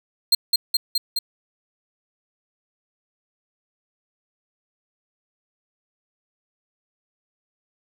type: tone with echo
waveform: 40% pulse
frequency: 4202 Hz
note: C8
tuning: 7 cents sharp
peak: -11 dBFS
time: 0.32-0.35 s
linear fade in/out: 5 ms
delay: 210 ms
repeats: 4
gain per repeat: -2 dB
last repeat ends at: 1.19 s
effects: none